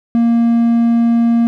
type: tone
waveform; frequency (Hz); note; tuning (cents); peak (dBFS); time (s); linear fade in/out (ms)
triangle; 233.1; A#3; 0; -7; 0.15-1.47; 0
effects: none